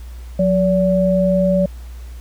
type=tone pair together; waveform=sine; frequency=180.99 / 574 Hz; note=F#3 / D5; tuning=-38 / -40 cents; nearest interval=octave + minor sixth; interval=1998 cents; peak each=-15 dBFS; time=0.39-1.66 s; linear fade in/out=5 ms; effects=added 60 Hz sine -30 dBFS peak until 2.2 s + pink hiss -48 dBFS RMS until 2.2 s